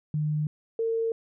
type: tone pair in turn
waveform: sine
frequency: 151.5 / 454 Hz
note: D#3 / A#4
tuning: -46 / -46 cents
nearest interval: octave + perfect fifth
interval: 1900 cents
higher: second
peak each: -24 dBFS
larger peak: neither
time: 0.14-0.47 / 0.79-1.12 s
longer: neither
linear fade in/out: 2 ms
effects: none